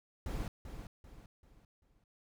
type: noise with echo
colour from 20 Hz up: brown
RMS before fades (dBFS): -38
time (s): 0.26-0.48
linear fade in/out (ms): 2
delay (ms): 390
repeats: 4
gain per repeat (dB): -8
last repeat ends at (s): 2.04
effects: none